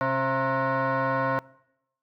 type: tone with frequency modulation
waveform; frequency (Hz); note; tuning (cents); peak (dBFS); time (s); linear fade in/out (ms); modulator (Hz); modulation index
sine; 269.3; C#4; -50; -21; 0.01-1.39; 0; 400; 3.1
effects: noise-tail reverb RT60 0.8 s tail -23 dB re dry + tanh soft clip ceiling -19 dBFS